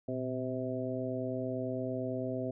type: harmonic tone with a mistuned harmonic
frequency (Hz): 128.9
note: C3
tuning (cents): -26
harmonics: 1 / 2 / 3 / 4 / 5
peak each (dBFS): -40 / -37 / -40 / -40 / -39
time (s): 0.08-2.51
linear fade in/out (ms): 5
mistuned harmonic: 1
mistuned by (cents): -110
effects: none